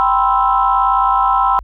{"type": "chord", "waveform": "sine", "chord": "C major seventh", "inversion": "second", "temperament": "equal", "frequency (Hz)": [784, 987.8, 1046.5, 1318.5], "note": ["G5", "B5", "C6", "E6"], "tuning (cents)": [0, 0, 0, 0], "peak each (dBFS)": -16, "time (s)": [0, 1.59], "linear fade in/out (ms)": 0, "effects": ["tanh soft clip ceiling -1 dBFS", "added 50 Hz sine -32 dBFS peak until 1.63 s"]}